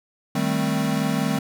square chord, A half-diminished seventh, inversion second, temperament equal, 155.56 / 196 / 220 / 261.6 Hz, Eb3 / G3 / A3 / C4, 0 / 0 / 0 / 0 cents, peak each -27 dBFS, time 0.35-1.39 s, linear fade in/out 5 ms, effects none

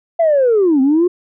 sine linear two-way sweep, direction down then up, 684 to 256.6 to 365.6 Hz, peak -8 dBFS, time 0.19-1.08 s, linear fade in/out 10 ms, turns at 0.81 s, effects tanh soft clip ceiling -6 dBFS

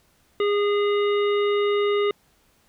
harmonic tone, 410 Hz, G#4, 22 cents flat, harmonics 1 / 3 / 5 / 7 / 9, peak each -19 / -29 / -33 / -36 / -38 dBFS, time 0.4-2.11 s, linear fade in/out 2 ms, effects pink hiss -62 dBFS RMS until 2.68 s

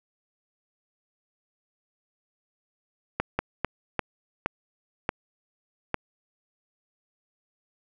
slowing click train, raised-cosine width 0.5 ms, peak -9 dBFS, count 7, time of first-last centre 3.2-5.943 s, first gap 190 ms, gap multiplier 1.35, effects none

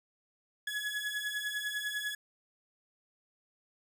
30% pulse beating tone pair, 1685 / 1695 Hz, G#6 / G#6, +25 / +35 cents, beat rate 10 Hz, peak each -35 / -34 dBFS, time 0.67-2.15 s, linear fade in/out 5 ms, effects none

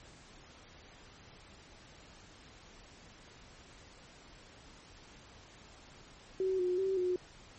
sine tone with pitch steps, 377.8 / 361 / 383.3 / 362.5 Hz, F#4 / F#4 / G4 / F#4, +36 / -43 / -39 / -35 cents, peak -29 dBFS, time 6.4-7.16 s, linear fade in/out 2 ms, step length 190 ms, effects pink hiss -56 dBFS RMS until 7.58 s + MP3 32 kbps

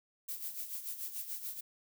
violet noise with tremolo, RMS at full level -39 dBFS, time 0.28-1.61 s, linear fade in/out 10 ms, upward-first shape sine, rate 6.9 Hz, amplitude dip 65%, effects none

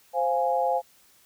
sine chord, F minor, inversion second, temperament equal, 523.3 / 698.5 / 830.6 Hz, C5 / F5 / Ab5, 0 / 0 / 0 cents, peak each -26 dBFS, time 0.13-0.82 s, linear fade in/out 50 ms, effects white hiss -59 dBFS RMS until 1.25 s

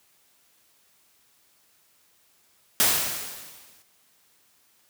white noise with exponential decay, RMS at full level -18 dBFS, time 2.8-3.82 s, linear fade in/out 0 ms, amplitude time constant 220 ms, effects white hiss -63 dBFS RMS until 4.89 s + high-pass 60 Hz 12 dB/octave

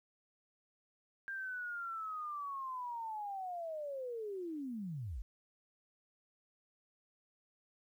sine linear sweep, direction down, 1600 to 42.89 Hz, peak -39 dBFS, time 1.28-5.22 s, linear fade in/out 0 ms, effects 12-bit

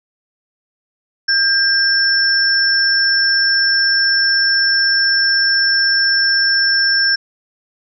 sine tone pair together, 1600 / 5382 Hz, G6 / E8, +35 / +35 cents, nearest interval octave + major sixth, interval 2100 cents, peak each -14 dBFS, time 1.28-7.16 s, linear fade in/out 10 ms, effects none

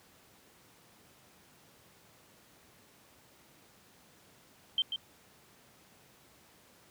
sine tone with echo, 3136 Hz, G7, in tune, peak -25 dBFS, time 4.78-4.82 s, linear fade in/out 2 ms, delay 140 ms, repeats 1, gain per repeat -7 dB, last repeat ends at 4.96 s, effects pink hiss -61 dBFS RMS until 6.9 s + high-pass 100 Hz 12 dB/octave

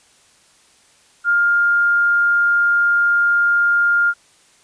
sine tone, 1406 Hz, F6, 11 cents sharp, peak -12 dBFS, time 1.24-4.14 s, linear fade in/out 50 ms, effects white hiss -53 dBFS RMS until 4.63 s + resampled to 22050 Hz

